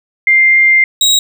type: tone pair in turn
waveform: sine / 30% pulse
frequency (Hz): 2101 / 3818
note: C7 / A#7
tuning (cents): +7 / +41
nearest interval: minor seventh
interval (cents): 1034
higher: second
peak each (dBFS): -5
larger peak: neither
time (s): 0.27-0.84 / 1.01-1.19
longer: first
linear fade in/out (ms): 2
effects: none